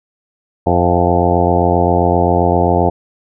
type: harmonic tone with a mistuned harmonic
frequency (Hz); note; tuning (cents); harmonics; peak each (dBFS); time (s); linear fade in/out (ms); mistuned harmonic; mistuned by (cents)
87.6; F2; +6; 1 / 2 / 3 / 4 / 5 / 6 / 7 / 8 / 9 / 10; -17 / -19 / -21 / -19 / -19 / -19 / -23 / -17 / -20 / -21; 0.66-2.9; 10; 7; +48
effects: none